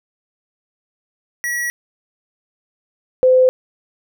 square / sine tone pair in turn, 1926 / 512.5 Hz, B6 / C5, -44 / -36 cents, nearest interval octave + major seventh, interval 2292 cents, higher first, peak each -20 / -8 dBFS, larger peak second, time 1.44-1.7 / 3.23-3.49 s, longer neither, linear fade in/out 0 ms, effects none

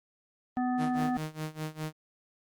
harmonic tone, 250 Hz, B3, 21 cents sharp, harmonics 1 / 3 / 5 / 7, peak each -28 / -32 / -42 / -44 dBFS, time 0.57-1.17 s, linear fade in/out 0 ms
sawtooth tone with tremolo, 155.56 Hz, D#3, in tune, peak -28 dBFS, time 0.77-1.93 s, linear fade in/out 50 ms, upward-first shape sine, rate 4.9 Hz, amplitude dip 90%
effects Opus 32 kbps

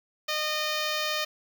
5% pulse tone with notch filter, 612 Hz, D#5, 29 cents flat, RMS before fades -29 dBFS, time 0.28-1.25 s, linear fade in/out 10 ms, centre 8200 Hz, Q 0.85, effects none

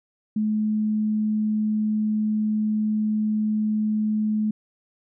sine tone, 214.2 Hz, A3, 46 cents flat, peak -20 dBFS, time 0.36-4.51 s, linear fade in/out 5 ms, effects none

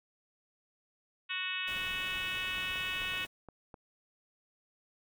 harmonic tone, 370 Hz, F#4, in tune, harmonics 3 / 4 / 5 / 6 / 7 / 8 / 9 / 10, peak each -46 / -43 / -42 / -45 / -37 / -40 / -46 / -46 dBFS, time 1.29-3.26 s, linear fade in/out 20 ms
pink noise, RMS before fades -48 dBFS, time 1.67-3.27 s, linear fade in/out 10 ms
clicks, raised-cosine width 1 ms, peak -34 dBFS, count 7, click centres 2.582 / 2.758 / 3.018 / 3.136 / 3.25 / 3.487 / 3.742 s
effects none

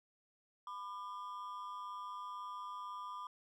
triangle ring-modulated tone, 1100 Hz, C#6, 14 cents flat, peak -38 dBFS, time 0.67-3.27 s, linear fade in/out 2 ms, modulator 101 Hz, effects none

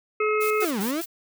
harmonic tone, 427.4 Hz, G#4, 50 cents sharp, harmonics 1 / 3 / 5 / 6, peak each -22 / -26 / -31 / -31 dBFS, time 0.2-0.65 s, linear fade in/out 5 ms
blue noise with tremolo, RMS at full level -33 dBFS, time 0.4-1.06 s, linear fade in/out 20 ms, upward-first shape square, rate 4.9 Hz, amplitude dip 75%
35% pulse linear two-way sweep, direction down then up, 392 to 186.1 to 349.5 Hz, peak -23 dBFS, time 0.61-1.02 s, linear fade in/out 20 ms, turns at 0.8 s
effects none

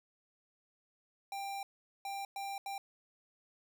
square tone bursts at uneven times, 791 Hz, G5, 15 cents sharp, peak -39 dBFS, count 4, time 1.32-1.63 / 2.05-2.25 / 2.36-2.58 / 2.66-2.78 s, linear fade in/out 2 ms, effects none

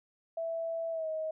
sine tone with pitch glide, 660 to 631.7 Hz, E5 to D#5, +2 to +26 cents, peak -32 dBFS, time 0.37-1.31 s, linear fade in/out 5 ms, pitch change -76 cents, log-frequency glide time 0.91-1.08 s, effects none

